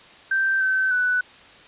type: tone with pitch steps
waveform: sine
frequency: 1564 / 1536 / 1489 Hz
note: G6 / G6 / F#6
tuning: -4 / -36 / +11 cents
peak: -18 dBFS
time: 0.31-1.21 s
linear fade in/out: 5 ms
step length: 300 ms
effects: white hiss -47 dBFS RMS until 1.67 s + resampled to 8000 Hz